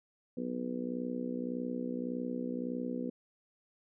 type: harmonic tone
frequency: 61.74 Hz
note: B1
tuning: in tune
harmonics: 3 / 4 / 5 / 6 / 7 / 8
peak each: -43 / -36 / -44 / -46 / -46 / -42 dBFS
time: 0.37-3.1 s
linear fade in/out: 5 ms
effects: none